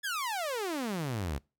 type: exponential sweep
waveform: sawtooth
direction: down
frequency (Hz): 1742 to 64.2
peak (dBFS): -28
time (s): 0.03-1.39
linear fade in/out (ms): 20
effects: noise-tail reverb RT60 0.3 s tail -25 dB re dry

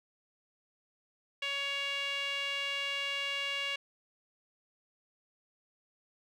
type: tone with band-pass filter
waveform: sawtooth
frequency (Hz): 560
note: C#5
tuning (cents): +18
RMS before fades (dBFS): -35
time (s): 1.42-3.76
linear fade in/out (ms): 5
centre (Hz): 2700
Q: 3.8
effects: none

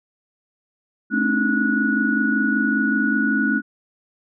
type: tone cluster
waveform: sine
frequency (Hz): 217.4 / 265.8 / 290.9 / 316.2 / 1464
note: A3 / C4 / D4 / D#4 / F#6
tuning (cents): -21 / +27 / -16 / +28 / -19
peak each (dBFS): -22 / -23 / -26 / -28 / -21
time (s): 1.1-3.62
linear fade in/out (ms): 50
effects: none

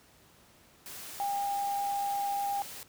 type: tone in noise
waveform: sine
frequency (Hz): 803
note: G5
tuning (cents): +41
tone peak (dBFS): -29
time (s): 1.2-2.62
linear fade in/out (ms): 0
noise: white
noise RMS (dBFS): -44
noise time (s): 0.86-2.83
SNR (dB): +12
effects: pink hiss -60 dBFS RMS until 2.88 s + high-pass 60 Hz 12 dB/octave

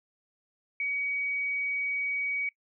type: tone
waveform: sine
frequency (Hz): 2260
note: C#7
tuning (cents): +33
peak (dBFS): -28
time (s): 0.8-2.49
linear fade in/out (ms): 2
effects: noise-tail reverb RT60 0.1 s tail -21 dB re dry

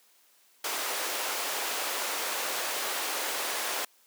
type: high-pass noise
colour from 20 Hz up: pink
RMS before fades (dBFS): -32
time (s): 0.64-3.85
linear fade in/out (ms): 5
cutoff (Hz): 520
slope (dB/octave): 12
effects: white hiss -63 dBFS RMS until 4.06 s + high-pass 300 Hz 12 dB/octave

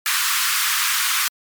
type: high-pass noise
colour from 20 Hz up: pink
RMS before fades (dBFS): -20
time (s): 0.06-1.28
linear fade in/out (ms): 0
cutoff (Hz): 1100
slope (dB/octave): 48
effects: MP3 96 kbps

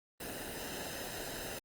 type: noise with comb filter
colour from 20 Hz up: pink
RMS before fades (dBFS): -42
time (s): 0.2-1.59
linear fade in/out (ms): 5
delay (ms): 0.88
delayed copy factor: -0.65
effects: Opus 32 kbps

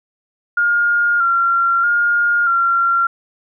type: tone with vibrato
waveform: sine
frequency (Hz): 1396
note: F6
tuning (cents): -1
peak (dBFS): -12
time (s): 0.57-3.07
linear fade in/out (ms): 5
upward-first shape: square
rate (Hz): 0.79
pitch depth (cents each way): 27
effects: none

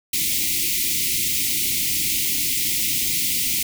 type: band-stop noise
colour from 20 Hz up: white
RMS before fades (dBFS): -22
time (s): 0.13-3.63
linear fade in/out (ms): 5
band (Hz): 370 to 2000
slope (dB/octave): 96
effects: none

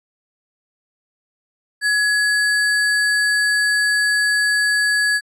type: tone with sample-and-hold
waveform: sine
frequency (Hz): 1685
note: G#6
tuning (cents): +25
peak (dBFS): -14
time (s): 1.81-5.21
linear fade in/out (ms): 50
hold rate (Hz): 6300
effects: low-pass 10000 Hz 12 dB/octave

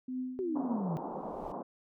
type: tone with tremolo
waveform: sine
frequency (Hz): 255.3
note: C4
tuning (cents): -42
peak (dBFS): -32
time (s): 0.08-0.77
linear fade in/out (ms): 5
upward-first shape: triangle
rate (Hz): 2.2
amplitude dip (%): 85
type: exponential sweep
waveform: sine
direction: down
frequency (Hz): 391.7 to 154.1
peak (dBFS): -31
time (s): 0.39-0.97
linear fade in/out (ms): 0
type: band-pass noise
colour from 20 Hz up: white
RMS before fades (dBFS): -40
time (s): 0.55-1.63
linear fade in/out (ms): 10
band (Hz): 160 to 1000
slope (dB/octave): 48
type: noise with exponential growth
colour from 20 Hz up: brown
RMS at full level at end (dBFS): -47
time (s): 0.73-1.52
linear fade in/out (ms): 2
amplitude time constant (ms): 170
effects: none

